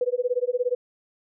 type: tone with tremolo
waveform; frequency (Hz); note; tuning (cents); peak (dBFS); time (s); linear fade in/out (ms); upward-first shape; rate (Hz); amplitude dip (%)
sine; 494.1; B4; +1; -18; 0.01-0.75; 2; sine; 17; 100
effects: none